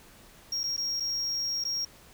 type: tone with dropouts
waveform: triangle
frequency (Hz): 5588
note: F8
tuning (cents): 0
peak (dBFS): -27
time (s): 0.52-1.85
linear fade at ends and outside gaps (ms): 5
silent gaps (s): 0.634-0.638 / 0.766-0.777 / 1-1.004 / 1.64-1.65
effects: pink hiss -54 dBFS RMS until 2.13 s